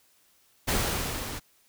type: noise with level ramp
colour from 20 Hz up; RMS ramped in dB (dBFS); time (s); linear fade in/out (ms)
pink; -25 to -37; 0.67-1.4; 20
effects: white hiss -64 dBFS RMS until 1.68 s